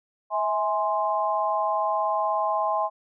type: chord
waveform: sine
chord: E augmented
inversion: none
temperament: equal with one note detuned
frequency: 647.2 / 830.6 / 1046.5 Hz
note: E5 / G#5 / B#5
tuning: -32 / 0 / 0 cents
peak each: -27 / -26 / -26 dBFS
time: 0.3-2.9 s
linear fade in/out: 50 ms
effects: none